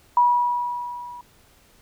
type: tone with level ramp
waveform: sine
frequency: 970 Hz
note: B5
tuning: 31 cents flat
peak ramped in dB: -12 to -36 dBFS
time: 0.17-1.21 s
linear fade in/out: 2 ms
effects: pink hiss -56 dBFS RMS until 1.81 s